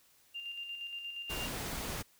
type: tone with tremolo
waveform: sine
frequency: 2794 Hz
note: F7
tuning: in tune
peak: -38 dBFS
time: 0.34-1.48 s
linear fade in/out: 20 ms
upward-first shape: square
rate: 8.5 Hz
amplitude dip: 40%
type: noise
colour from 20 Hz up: pink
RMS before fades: -39 dBFS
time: 1.29-2.03 s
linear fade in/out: 20 ms
effects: white hiss -66 dBFS RMS until 2.19 s